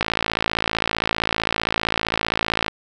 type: click train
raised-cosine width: 0.3 ms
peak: -3 dBFS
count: 149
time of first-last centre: 0.01-2.681 s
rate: 55.4 Hz
effects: none